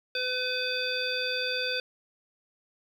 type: harmonic tone with a mistuned harmonic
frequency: 505 Hz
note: B4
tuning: 39 cents sharp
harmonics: 1 / 3 / 5 / 7 / 9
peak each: -34 / -34 / -34 / -34 / -34 dBFS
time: 0.15-1.8 s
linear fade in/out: 2 ms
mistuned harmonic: 9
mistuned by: +40 cents
effects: 9-bit